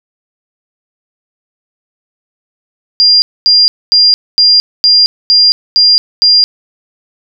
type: tone bursts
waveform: sine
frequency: 4800 Hz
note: D8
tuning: 37 cents sharp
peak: -3 dBFS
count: 8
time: 3-6.44 s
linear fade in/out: 0 ms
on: 220 ms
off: 240 ms
effects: none